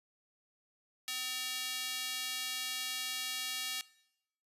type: tone with high-pass filter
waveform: square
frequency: 255.2 Hz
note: C4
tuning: 43 cents flat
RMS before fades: -38 dBFS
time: 1.08-3.81 s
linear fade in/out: 0 ms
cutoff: 2900 Hz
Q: 1.1
effects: noise-tail reverb RT60 0.8 s tail -21 dB re dry + resampled to 32000 Hz